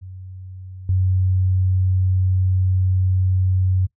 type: tone with level steps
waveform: sine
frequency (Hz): 93.1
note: F#2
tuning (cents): +11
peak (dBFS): -33 / -15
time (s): 0.01-3.87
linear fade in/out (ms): 20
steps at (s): 0.89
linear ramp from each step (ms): 2
effects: noise-tail reverb RT60 0.1 s tail -19 dB re dry